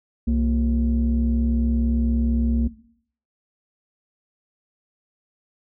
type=tone pair together; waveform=sine; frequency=64.55 / 231.1 Hz; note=C2 / A#3; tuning=-23 / -15 cents; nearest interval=octave + minor seventh; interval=2208 cents; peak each=-19 dBFS; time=0.27-2.68 s; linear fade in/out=10 ms; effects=noise-tail reverb RT60 0.6 s tail -17 dB re dry + tanh soft clip ceiling -13 dBFS